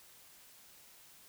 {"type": "silence", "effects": ["white hiss -59 dBFS RMS until 1.28 s"]}